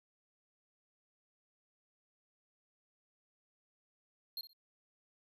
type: tone with echo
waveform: square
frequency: 4224 Hz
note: C8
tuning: 16 cents sharp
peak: -39 dBFS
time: 4.37-4.41 s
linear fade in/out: 2 ms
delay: 61 ms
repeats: 2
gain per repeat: -13 dB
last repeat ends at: 4.532 s
effects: none